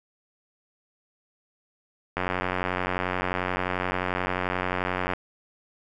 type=click train; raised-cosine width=0.5 ms; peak=-11 dBFS; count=272; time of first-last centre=2.17-5.135 s; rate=91.4 Hz; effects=none